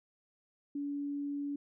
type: tone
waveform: sine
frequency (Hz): 285.6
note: D4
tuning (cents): -48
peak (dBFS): -34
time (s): 0.75-1.56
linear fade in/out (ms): 5
effects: none